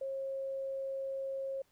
sine tone, 540 Hz, C#5, 45 cents flat, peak -35 dBFS, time 0.01-1.62 s, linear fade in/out 5 ms, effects pink hiss -72 dBFS RMS until 1.71 s

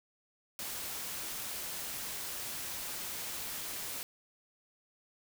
white noise, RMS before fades -40 dBFS, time 0.59-4.03 s, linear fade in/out 0 ms, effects none

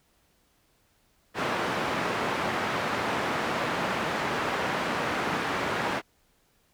white band-pass noise, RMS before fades -29 dBFS, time 1.34-6.02 s, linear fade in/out 50 ms, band 120 to 1500 Hz, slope 12 dB/octave, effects pink hiss -67 dBFS RMS until 6.73 s

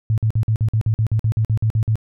sine tone bursts, 110 Hz, A2, in tune, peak -14 dBFS, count 15, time 0.1-1.956 s, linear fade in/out 0 ms, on 78 ms, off 49 ms, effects none

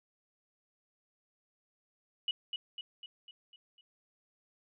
sine tone with echo, 2931 Hz, F#7, 17 cents flat, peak -29 dBFS, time 2.28-2.31 s, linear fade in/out 2 ms, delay 250 ms, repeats 6, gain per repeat -5 dB, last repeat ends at 3.81 s, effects none

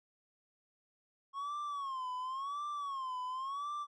triangle tone with vibrato, 1088 Hz, C#6, 33 cents flat, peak -35 dBFS, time 1.33-3.87 s, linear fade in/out 50 ms, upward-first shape sine, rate 0.93 Hz, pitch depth 140 cents each way, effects resampled to 22050 Hz

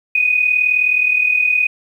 sine tone with amplitude modulation, 2489 Hz, D#7, in tune, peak -9 dBFS, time 0.15-1.67 s, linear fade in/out 5 ms, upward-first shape sine, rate 39.2 Hz, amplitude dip 65%, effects 8-bit

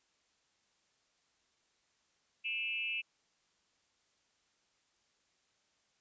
sine tone with frequency modulation, 2637 Hz, E7, in tune, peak -34 dBFS, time 2.44-3.02 s, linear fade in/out 20 ms, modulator 240 Hz, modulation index 0.78, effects white hiss -75 dBFS RMS until 6 s + resampled to 16000 Hz

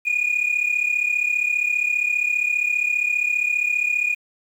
sine tone pair together, 2432 / 2467 Hz, D#7 / D#7, -40 / -15 cents, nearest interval unison, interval 25 cents, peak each -20 dBFS, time 0.05-4.15 s, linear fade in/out 20 ms, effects tanh soft clip ceiling -14 dBFS + 8-bit

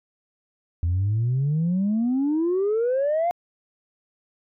sine exponential sweep, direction up, 82.41 to 715 Hz, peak -18 dBFS, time 0.83-3.31 s, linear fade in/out 0 ms, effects tanh soft clip ceiling -17 dBFS

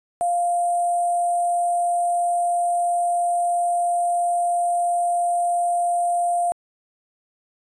sine tone with sample-and-hold, 698.5 Hz, F5, in tune, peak -18 dBFS, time 0.21-6.52 s, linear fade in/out 0 ms, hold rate 8820 Hz, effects resampled to 22050 Hz

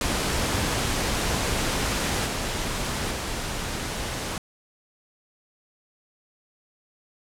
pink noise with level steps, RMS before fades -25 / -28 / -30 dBFS, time 0.01-4.38 s, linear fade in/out 2 ms, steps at 2.26 / 3.11 s, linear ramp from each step 5 ms, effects low-pass 10000 Hz 12 dB/octave

